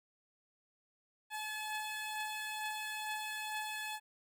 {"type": "beating tone pair", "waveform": "15% pulse", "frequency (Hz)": [856, 858.2], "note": ["A5", "A5"], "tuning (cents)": [-48, -43], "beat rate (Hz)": 2.2, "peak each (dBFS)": [-40, -33], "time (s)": [1.3, 4], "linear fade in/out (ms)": 50, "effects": []}